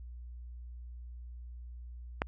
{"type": "click", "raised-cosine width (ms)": 0.5, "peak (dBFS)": -14, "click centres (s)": 2.219, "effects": ["added 60 Hz sine -43 dBFS peak until 2.27 s"]}